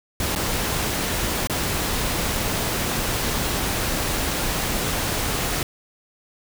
pink noise with dropouts, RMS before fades -24 dBFS, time 0.2-5.63 s, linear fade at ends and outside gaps 2 ms, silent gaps 0.352-0.359 / 1.472-1.497 s, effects none

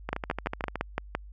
two click trains, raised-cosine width 0.5 ms, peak -12 / -16 dBFS, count 7 / 10, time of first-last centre 0.13-1.15 / 0.09-0.757 s, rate 5.88 / 13.5 Hz, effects added 50 Hz sine -43 dBFS peak until 1.32 s

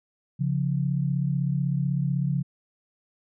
sine tone pair together, 138.5 / 174.5 Hz, C#3 / F3, -1 / -1 cents, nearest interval major third, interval 400 cents, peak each -24 / -27 dBFS, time 0.39-2.43 s, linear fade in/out 20 ms, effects none

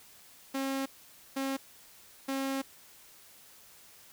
sawtooth tone bursts at uneven times, 270.2 Hz, C#4, 44 cents flat, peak -27 dBFS, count 3, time 0.54-0.86 / 1.36-1.57 / 2.28-2.62 s, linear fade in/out 10 ms, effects white hiss -56 dBFS RMS until 4.12 s

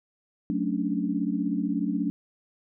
sine chord, D major seventh, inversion first, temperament equal, 185 / 220 / 277.2 / 293.7 Hz, F#3 / A3 / C#4 / D4, 0 / 0 / 0 / 0 cents, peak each -30 dBFS, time 0.5-2.1 s, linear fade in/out 0 ms, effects none

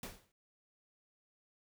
pink noise with exponential decay, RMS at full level -41 dBFS, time 0.03-0.32 s, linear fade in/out 2 ms, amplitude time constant 61 ms, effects none

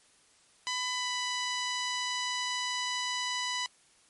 10% pulse tone with pitch glide, 1000 to 992.5 Hz, B5 to B5, +21 to +8 cents, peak -22 dBFS, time 0.67-3.66 s, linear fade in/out 0 ms, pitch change -13 cents, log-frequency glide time 0.92-1.08 s, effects white hiss -63 dBFS RMS until 4.09 s + MP3 48 kbps

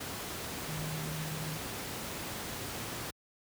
sine tone in noise, 155.56 Hz, D#3, in tune, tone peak -37 dBFS, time 0.68-1.58 s, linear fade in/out 10 ms, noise pink, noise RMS -39 dBFS, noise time 0-3.11 s, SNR -1 dB, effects high-pass 80 Hz 12 dB/octave

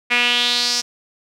sawtooth tone with band-pass filter sweep, 242.4 Hz, B3, 32 cents flat, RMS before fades -18 dBFS, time 0.1-0.82 s, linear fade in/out 20 ms, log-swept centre 2300 to 5600 Hz, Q 4, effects none

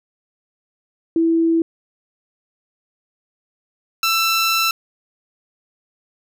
sine / 15% pulse tone pair in turn, 329.6 / 1334.9 Hz, E4 / E6, 0 / +21 cents, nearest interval 2 octaves, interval 2421 cents, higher second, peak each -13 / -9 dBFS, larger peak second, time 1.16-1.62 / 4.03-4.71 s, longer second, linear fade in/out 2 ms, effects none

